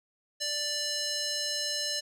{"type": "tone with band-pass filter", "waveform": "square", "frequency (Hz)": 587.3, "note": "D5", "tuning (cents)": 0, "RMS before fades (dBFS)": -32, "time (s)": [0.4, 2.01], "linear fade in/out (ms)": 20, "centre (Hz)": 5200, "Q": 2.3, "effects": []}